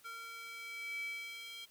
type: tone with high-pass filter sweep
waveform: square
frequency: 458.9 Hz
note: A#4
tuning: 27 cents flat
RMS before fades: -45 dBFS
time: 0.04-1.66 s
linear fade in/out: 20 ms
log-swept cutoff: 1600 to 2900 Hz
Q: 8.8
effects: white hiss -65 dBFS RMS until 1.7 s